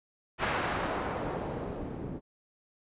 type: noise with low-pass filter sweep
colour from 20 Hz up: white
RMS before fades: -34 dBFS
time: 0.38-2.21 s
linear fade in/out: 50 ms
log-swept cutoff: 1900 to 270 Hz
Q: 0.83
effects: resampled to 8000 Hz